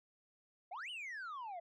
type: exponential two-way sweep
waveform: sine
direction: up then down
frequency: 659.3 to 3073 to 659.3 Hz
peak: -40 dBFS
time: 0.71-1.6 s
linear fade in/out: 10 ms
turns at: 0.9 s
effects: tanh soft clip ceiling -42 dBFS